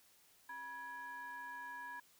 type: ring-modulated tone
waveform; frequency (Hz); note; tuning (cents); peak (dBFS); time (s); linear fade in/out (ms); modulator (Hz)
triangle; 349.2; F4; 0; -40; 0.49-2; 5; 1320
effects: white hiss -68 dBFS RMS until 2.19 s